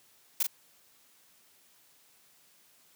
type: noise with echo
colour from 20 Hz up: blue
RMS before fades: -26 dBFS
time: 0.4-0.43 s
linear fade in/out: 5 ms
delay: 39 ms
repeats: 1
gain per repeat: -5 dB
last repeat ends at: 0.469 s
effects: white hiss -63 dBFS RMS until 2.95 s + high-pass 100 Hz 12 dB/octave